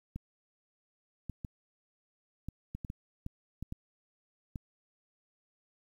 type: clicks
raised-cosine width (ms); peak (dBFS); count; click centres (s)
5; -26; 11; 0.16 / 1.297 / 1.448 / 2.486 / 2.75 / 2.848 / 2.901 / 3.264 / 3.626 / 3.724 / 4.558
effects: 10-bit